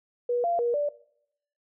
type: tone with pitch steps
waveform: sine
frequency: 484.8 / 689 / 476 / 584 Hz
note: B4 / F5 / A#4 / D5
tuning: -32 / -24 / +36 / -10 cents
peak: -23 dBFS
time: 0.29-0.89 s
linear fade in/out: 5 ms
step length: 150 ms
effects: noise-tail reverb RT60 0.7 s tail -19 dB re dry